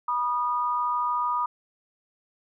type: tone pair together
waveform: sine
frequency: 974 / 1227.2 Hz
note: B5 / D#6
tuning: -24 / -24 cents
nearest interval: major third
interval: 400 cents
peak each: -26 dBFS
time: 0.08-1.46 s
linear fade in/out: 5 ms
effects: none